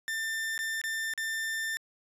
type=tone with dropouts; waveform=40% pulse; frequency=1790 Hz; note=A6; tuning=29 cents sharp; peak=-30 dBFS; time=0.08-1.77 s; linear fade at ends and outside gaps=0 ms; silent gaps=0.578-0.59 / 0.815-0.839 / 1.137-1.177 s; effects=resampled to 32000 Hz